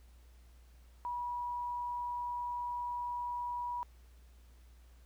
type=tone; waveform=sine; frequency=970 Hz; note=B5; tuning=31 cents flat; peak=-35 dBFS; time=1.05-3.83 s; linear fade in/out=0 ms; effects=added 60 Hz sine -56 dBFS peak until 5.05 s + pink hiss -69 dBFS RMS until 5.05 s